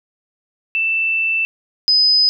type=tone pair in turn; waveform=sine; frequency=2659 / 5020 Hz; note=E7 / D#8; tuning=+14 / +15 cents; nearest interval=major seventh; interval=1101 cents; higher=second; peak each=-15 / -10 dBFS; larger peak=second; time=0.75-1.45 / 1.88-2.29 s; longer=first; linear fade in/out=0 ms; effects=none